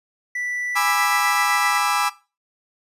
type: tone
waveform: triangle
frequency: 1970 Hz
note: B6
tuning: 5 cents flat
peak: -22 dBFS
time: 0.35-1.78 s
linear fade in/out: 5 ms
type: chord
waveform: 35% pulse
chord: E dominant seventh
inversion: first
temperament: just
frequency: 824.1 / 988.9 / 1186.7 / 1318.5 Hz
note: G#5 / B5 / D6 / E6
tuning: -14 / +2 / +18 / 0 cents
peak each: -23 / -23 / -22 / -22 dBFS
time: 0.75-2.1 s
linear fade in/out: 20 ms
effects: noise-tail reverb RT60 0.3 s tail -18 dB re dry + resampled to 32000 Hz